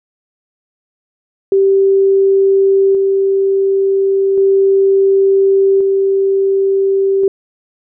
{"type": "tone with tremolo", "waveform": "sine", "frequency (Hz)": 389.9, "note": "G4", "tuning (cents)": -9, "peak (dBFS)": -7, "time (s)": [1.52, 7.28], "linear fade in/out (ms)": 2, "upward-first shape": "square", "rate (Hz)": 0.35, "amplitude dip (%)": 25, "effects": []}